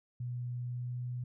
sine tone with pitch glide, 122.6 to 123.52 Hz, B2 to B2, -12 to +1 cents, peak -35 dBFS, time 0.2-1.24 s, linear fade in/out 5 ms, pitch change +13 cents, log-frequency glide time 0.67-1.01 s, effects none

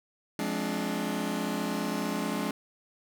sawtooth chord, D half-diminished seventh, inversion first, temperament just, 176.2 / 211.4 / 264.3 / 293.7 Hz, F3 / Ab3 / C4 / D4, +16 / +31 / +18 / 0 cents, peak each -32 / -29 / -32 / -31 dBFS, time 0.39-2.51 s, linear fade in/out 2 ms, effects none

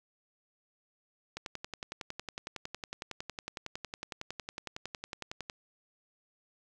click train, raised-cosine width 0.2 ms, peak -21 dBFS, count 46, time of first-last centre 1.37-5.498 s, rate 10.9 Hz, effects none

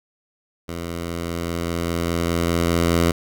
10% pulse tone with level ramp, 84.9 Hz, F2, 48 cents flat, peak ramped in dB -20 to -7 dBFS, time 0.68-3.12 s, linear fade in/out 10 ms, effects none

